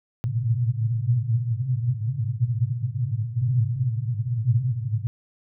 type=band-pass noise; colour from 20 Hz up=pink; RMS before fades=-24 dBFS; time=0.24-5.07 s; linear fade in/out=0 ms; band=110 to 130 Hz; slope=96 dB/octave; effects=none